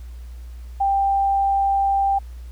sine tone, 789 Hz, G5, 11 cents sharp, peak -16 dBFS, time 0.8-2.19 s, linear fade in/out 10 ms, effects added 60 Hz sine -33 dBFS peak until 2.51 s + pink hiss -55 dBFS RMS until 2.51 s

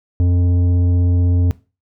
sine tone with tanh clipping, 88.4 Hz, F2, 22 cents sharp, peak -13 dBFS, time 0.2-1.51 s, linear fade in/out 0 ms, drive 10 dB, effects noise-tail reverb RT60 0.3 s tail -19 dB re dry

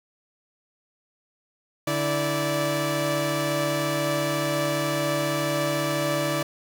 sawtooth tone cluster, 146 / 326.3 / 582 Hz, D3 / E4 / D5, -10 / -18 / -16 cents, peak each -25 / -25 / -22 dBFS, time 1.87-6.43 s, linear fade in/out 5 ms, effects none

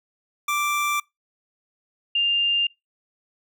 25% pulse / sine tone pair in turn, 1174.7 / 2800 Hz, D6 / F7, 0 / +4 cents, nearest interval octave + minor third, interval 1504 cents, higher second, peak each -18 dBFS, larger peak neither, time 0.48-1 / 2.15-2.67 s, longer neither, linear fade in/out 5 ms, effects noise-tail reverb RT60 0.2 s tail -25 dB re dry

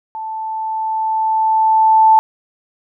sine tone with level ramp, 880 Hz, A5, in tune, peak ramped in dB -23 to -5 dBFS, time 0.15-2.19 s, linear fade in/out 0 ms, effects none

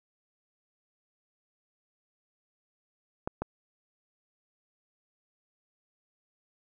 clicks, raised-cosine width 1 ms, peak -17 dBFS, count 2, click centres 3.275 / 3.42 s, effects none

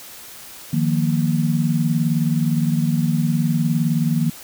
sine chord, Eb suspended second, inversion none, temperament just, 155.56 / 175.01 / 233.3 Hz, Eb3 / F3 / Bb3, 0 / +4 / +2 cents, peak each -19 / -22 / -21 dBFS, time 0.73-4.3 s, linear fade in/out 5 ms, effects white hiss -39 dBFS RMS until 4.43 s

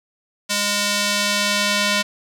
square tone with band-pass filter sweep, 204.9 Hz, G#3, 23 cents flat, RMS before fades -20 dBFS, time 0.49-2.03 s, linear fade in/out 20 ms, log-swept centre 5700 to 3600 Hz, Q 0.78, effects none

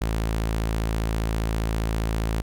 sawtooth tone, 55 Hz, A1, in tune, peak -19 dBFS, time 0.01-2.42 s, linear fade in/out 10 ms, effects none

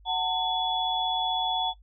sine tone cluster, 742 / 898 / 3407 Hz, F#5 / A5 / G#7, +5 / +35 / +44 cents, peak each -29 dBFS, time 0.05-1.74 s, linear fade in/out 50 ms, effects noise-tail reverb RT60 0.1 s tail -19 dB re dry + added 50 Hz sine -51 dBFS peak until 1.82 s

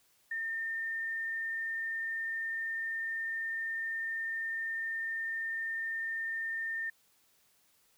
sine tone, 1812 Hz, A#6, 50 cents flat, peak -33 dBFS, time 0.31-6.9 s, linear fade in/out 5 ms, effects white hiss -69 dBFS RMS until 7.97 s

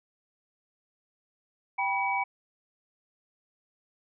sine tone cluster, 785 / 975 / 2276 Hz, G5 / B5 / C#7, +2 / -23 / +45 cents, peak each -30 dBFS, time 1.78-2.24 s, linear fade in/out 10 ms, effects none

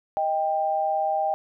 sine tone pair together, 627 / 790 Hz, D#5 / G5, +13 / +13 cents, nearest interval major third, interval 400 cents, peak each -26 / -23 dBFS, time 0.17-1.34 s, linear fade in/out 0 ms, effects none

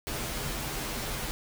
pink noise with comb filter, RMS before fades -34 dBFS, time 0.07-1.31 s, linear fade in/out 0 ms, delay 11 ms, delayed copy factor -0.9, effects none

